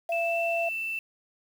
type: tone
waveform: sine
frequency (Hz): 675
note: E5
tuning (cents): +41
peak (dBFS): -26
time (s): 0.09-0.69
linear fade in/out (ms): 5
type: tone with pitch glide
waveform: sine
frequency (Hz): 2637 to 2666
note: E7 to E7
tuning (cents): 0 to +19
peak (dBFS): -29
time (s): 0.12-0.99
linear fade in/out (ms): 2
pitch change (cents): +19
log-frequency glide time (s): 0.22-0.38
effects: 8-bit